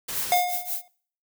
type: noise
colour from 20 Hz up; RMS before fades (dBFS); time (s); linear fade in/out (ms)
white; -32; 0.08-0.35; 10
type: noise with tremolo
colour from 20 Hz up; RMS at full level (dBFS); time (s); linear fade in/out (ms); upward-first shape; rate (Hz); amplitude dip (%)
violet; -27; 0.15-0.82; 2; triangle; 5.6; 95
type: tone with exponential decay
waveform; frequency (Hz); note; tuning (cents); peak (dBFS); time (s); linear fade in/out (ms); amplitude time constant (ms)
square; 715; F5; +41; -17; 0.32-0.88; 1; 120
effects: noise-tail reverb RT60 0.5 s tail -23 dB re dry